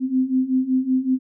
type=beating tone pair; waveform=sine; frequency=255.8 / 261.1 Hz; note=C4 / C4; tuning=-39 / -3 cents; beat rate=5.3 Hz; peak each=-22 / -19 dBFS; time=0-1.19 s; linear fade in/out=50 ms; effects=none